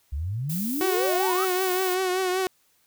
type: exponential sweep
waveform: sine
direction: up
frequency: 65 to 1345 Hz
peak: -26 dBFS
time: 0.12-1.45 s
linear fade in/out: 10 ms
type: noise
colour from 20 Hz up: violet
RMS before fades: -33 dBFS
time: 0.49-1.95 s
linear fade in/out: 10 ms
type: tone with vibrato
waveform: sawtooth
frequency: 370.8 Hz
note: F#4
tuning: 4 cents sharp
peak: -19 dBFS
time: 0.81-2.47 s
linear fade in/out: 0 ms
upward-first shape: triangle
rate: 5.2 Hz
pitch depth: 55 cents each way
effects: white hiss -65 dBFS RMS until 2.86 s